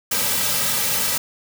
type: noise with comb filter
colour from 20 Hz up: white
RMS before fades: -21 dBFS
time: 0.11-1.18 s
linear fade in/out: 5 ms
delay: 2.8 ms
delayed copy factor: -1
effects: none